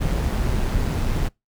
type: noise with amplitude modulation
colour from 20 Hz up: brown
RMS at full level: -20 dBFS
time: 0-1.29 s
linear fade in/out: 20 ms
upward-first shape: sine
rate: 130 Hz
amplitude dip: 35%
effects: noise-tail reverb RT60 0.2 s tail -25 dB re dry